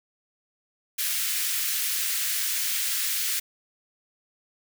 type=high-pass noise; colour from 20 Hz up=white; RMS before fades=-27 dBFS; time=0.98-3.4 s; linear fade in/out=10 ms; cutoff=1600 Hz; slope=24 dB/octave; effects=none